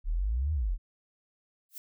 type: exponential two-way sweep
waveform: sine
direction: up then down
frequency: 35 to 80.6 to 35 Hz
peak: -26 dBFS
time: 0.04-0.78 s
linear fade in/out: 50 ms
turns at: 0.53 s
type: noise with exponential growth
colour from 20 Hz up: violet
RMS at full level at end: -37 dBFS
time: 1.69-1.78 s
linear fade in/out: 1 ms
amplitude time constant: 19 ms
effects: none